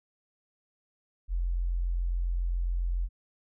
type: tone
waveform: sine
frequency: 43.65 Hz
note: F1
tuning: in tune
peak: -26 dBFS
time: 1.28-3.09 s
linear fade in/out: 50 ms
effects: none